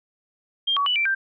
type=tone with pitch steps; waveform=sine; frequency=3201 / 1130 / 2963 / 2345 / 1574 Hz; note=G7 / C#6 / F#7 / D7 / G6; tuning=+36 / +33 / +2 / -3 / +7 cents; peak=-19 dBFS; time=0.67-1.15 s; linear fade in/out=10 ms; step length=96 ms; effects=none